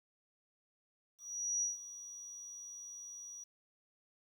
sine tone with ADSR envelope, 5800 Hz, F#8, 35 cents flat, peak -31 dBFS, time 1.18-3.44 s, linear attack 440 ms, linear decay 150 ms, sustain -15 dB, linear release 6 ms, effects 11-bit

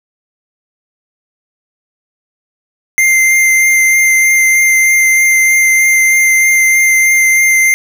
square tone with vibrato, 2093 Hz, C7, in tune, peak -7 dBFS, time 2.98-7.74 s, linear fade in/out 0 ms, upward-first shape triangle, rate 3.2 Hz, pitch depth 11 cents each way, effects none

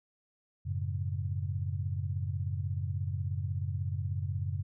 sine chord, F# minor, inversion none, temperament equal with one note detuned, 92.5 / 108.93 / 138.59 Hz, F#2 / A2 / C#3, 0 / -17 / 0 cents, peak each -33 / -37 / -37 dBFS, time 0.65-4.63 s, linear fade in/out 20 ms, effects none

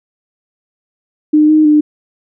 sine tone with pitch steps, 303.7 / 309.1 / 300.7 Hz, D#4 / D#4 / D4, -42 / -11 / +41 cents, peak -5 dBFS, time 1.33-1.81 s, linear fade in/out 10 ms, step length 160 ms, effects none

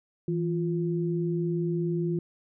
sine tone pair together, 164.55 / 349.2 Hz, E3 / F4, -3 / 0 cents, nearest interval octave + minor second, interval 1303 cents, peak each -27 / -29 dBFS, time 0.28-2.19 s, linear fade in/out 2 ms, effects none

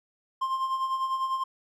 triangle tone with tremolo, 1055 Hz, C6, 14 cents sharp, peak -22 dBFS, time 0.41-1.44 s, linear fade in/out 10 ms, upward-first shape sine, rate 10 Hz, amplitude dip 55%, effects none

